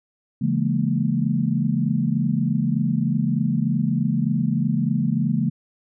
sine chord, A# half-diminished seventh, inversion first, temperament just, 139.85 / 167.82 / 209.8 / 233.1 Hz, C#3 / E3 / G#3 / A#3, +16 / +31 / +18 / 0 cents, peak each -24 dBFS, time 0.41-5.5 s, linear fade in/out 10 ms, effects none

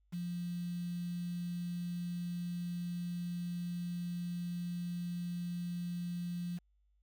sine tone with quantisation, 174.61 Hz, F3, in tune, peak -36 dBFS, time 0.12-6.59 s, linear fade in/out 20 ms, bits 9, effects added 50 Hz sine -69 dBFS peak until 7.02 s

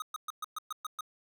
square tone bursts, 1254 Hz, D#6, 13 cents sharp, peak -35 dBFS, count 8, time 0-1.008 s, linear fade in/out 2 ms, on 21 ms, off 120 ms, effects none

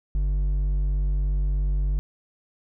sine tone with hard clipping, 48.42 Hz, G1, 21 cents flat, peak -22 dBFS, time 0.15-1.99 s, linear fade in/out 0 ms, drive 5 dB, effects none

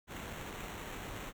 pink noise with sample-and-hold, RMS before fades -44 dBFS, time 0.07-1.33 s, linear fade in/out 50 ms, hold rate 4900 Hz, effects none

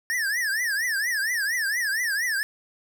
square tone with vibrato, 1773 Hz, A6, 13 cents sharp, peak -24 dBFS, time 0.1-2.43 s, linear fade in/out 0 ms, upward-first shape triangle, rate 4.3 Hz, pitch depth 240 cents each way, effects none

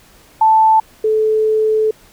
sine tone pair in turn, 880 / 434.7 Hz, A5 / A4, 0 / -21 cents, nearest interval octave, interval 1221 cents, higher first, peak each -7 / -11 dBFS, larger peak first, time 0.41-0.8 / 1.04-1.91 s, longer second, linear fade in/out 5 ms, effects pink hiss -47 dBFS RMS until 2.12 s

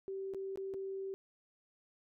sine tone with dropouts, 386.9 Hz, G4, 23 cents flat, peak -38 dBFS, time 0.08-1.14 s, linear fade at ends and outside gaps 0 ms, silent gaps 0.337-0.346 / 0.558-0.574 / 0.738-0.743 s, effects none

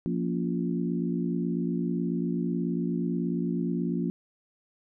harmonic tone with a mistuned harmonic, 58.27 Hz, A#1, in tune, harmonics 3 / 4 / 5 / 6, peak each -29 / -31 / -33 / -35 dBFS, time 0.06-4.1 s, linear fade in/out 0 ms, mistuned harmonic 5, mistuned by -56 cents, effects none

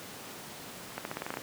accelerating click train, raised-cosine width 0.5 ms, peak -19 dBFS, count 9, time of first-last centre 0.98-1.371 s, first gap 71 ms, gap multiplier 0.89, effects pink hiss -44 dBFS RMS until 1.42 s + high-pass 150 Hz 12 dB/octave

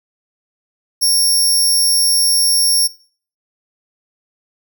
20% pulse tone with amplitude modulation, 5500 Hz, F8, 27 cents flat, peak -4 dBFS, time 1.01-2.88 s, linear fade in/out 20 ms, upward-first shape sine, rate 300 Hz, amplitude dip 40%, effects noise-tail reverb RT60 0.5 s tail -23 dB re dry

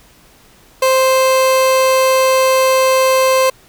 30% pulse tone, 523.3 Hz, C5, in tune, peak -7 dBFS, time 0.82-3.5 s, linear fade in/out 5 ms, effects pink hiss -47 dBFS RMS until 3.68 s

